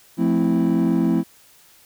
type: chord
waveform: triangle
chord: F major seventh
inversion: none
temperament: equal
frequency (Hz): 174.61 / 220 / 261.6 / 329.6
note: F3 / A3 / C4 / E4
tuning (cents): 0 / 0 / 0 / 0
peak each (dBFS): -19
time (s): 0.17-1.24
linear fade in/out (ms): 50
effects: tanh soft clip ceiling -8 dBFS + white hiss -52 dBFS RMS until 1.85 s